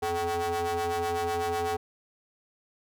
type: ring-modulated tone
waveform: 45% pulse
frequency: 170 Hz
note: F3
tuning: 46 cents flat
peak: -24 dBFS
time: 0.02-1.77 s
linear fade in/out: 10 ms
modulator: 599 Hz
effects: none